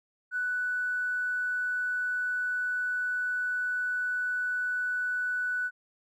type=tone with tanh clipping; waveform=triangle; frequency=1486 Hz; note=F#6; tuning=7 cents sharp; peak=-27 dBFS; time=0.31-5.71 s; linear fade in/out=50 ms; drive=2 dB; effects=none

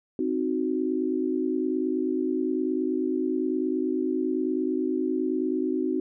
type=chord; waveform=sine; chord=C diminished; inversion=none; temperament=equal; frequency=261.6 / 311.1 / 370 Hz; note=C4 / Eb4 / Gb4; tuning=0 / 0 / 0 cents; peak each=-28 dBFS; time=0.19-6 s; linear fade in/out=2 ms; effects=none

